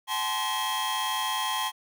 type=tone cluster; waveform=45% pulse; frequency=772 / 862 / 1042 / 1910 / 3243 Hz; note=G5 / A5 / C6 / A#6 / G#7; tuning=-27 / -36 / -7 / +42 / -42 cents; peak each=-38 / -32 / -31 / -38 / -32 dBFS; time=0.07-1.72 s; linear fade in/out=50 ms; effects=none